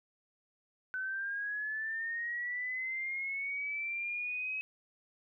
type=linear sweep; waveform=sine; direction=up; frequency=1506 to 2556 Hz; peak=-34 dBFS; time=0.94-4.61 s; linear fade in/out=0 ms; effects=none